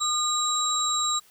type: tone cluster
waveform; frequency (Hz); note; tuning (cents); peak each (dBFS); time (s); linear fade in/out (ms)
sine; 1219 / 3911 / 7490; D#6 / B7 / A#8; -36 / -18 / +7; -27; 0-1.2; 20
effects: white hiss -57 dBFS RMS until 1.3 s